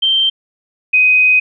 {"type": "tone pair in turn", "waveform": "sine", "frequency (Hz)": [3136, 2508], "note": ["G7", "D#7"], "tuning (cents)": [0, 13], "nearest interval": "major third", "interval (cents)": 387, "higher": "first", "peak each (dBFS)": [-10, -7], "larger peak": "second", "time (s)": [[0.02, 0.3], [0.93, 1.4]], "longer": "second", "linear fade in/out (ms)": 10, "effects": []}